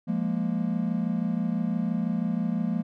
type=tone cluster; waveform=triangle; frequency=174.1 / 207.1 / 233.1 Hz; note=F3 / G#3 / A#3; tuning=-5 / -5 / 0 cents; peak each=-27 dBFS; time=0.07-2.83 s; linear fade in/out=20 ms; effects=none